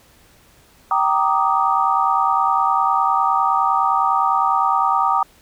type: chord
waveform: sine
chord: Eb major seventh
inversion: first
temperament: equal with one note detuned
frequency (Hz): 776.8 / 932.3 / 1174.7 / 1244.5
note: G5 / Bb5 / D6 / Eb6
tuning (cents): -16 / 0 / 0 / 0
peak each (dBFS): -20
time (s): 0.91-5.23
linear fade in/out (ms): 2
effects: pink hiss -52 dBFS RMS until 5.41 s